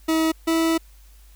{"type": "tone pair in turn", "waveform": "40% pulse", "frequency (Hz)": [320.6, 326.8], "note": ["E4", "E4"], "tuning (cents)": [-48, -15], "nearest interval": "unison", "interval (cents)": 33, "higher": "second", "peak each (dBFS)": -17, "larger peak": "neither", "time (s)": [[0.08, 0.32], [0.47, 0.78]], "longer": "second", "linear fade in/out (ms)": 10, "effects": ["added 50 Hz sine -46 dBFS peak until 1.35 s", "white hiss -57 dBFS RMS until 1.35 s"]}